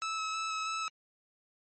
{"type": "tone with vibrato", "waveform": "sawtooth", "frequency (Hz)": 1300, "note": "E6", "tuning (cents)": -24, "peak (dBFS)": -29, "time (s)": [0.02, 0.88], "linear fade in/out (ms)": 0, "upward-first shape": "square", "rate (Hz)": 3.1, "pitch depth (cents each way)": 11, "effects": ["MP3 32 kbps"]}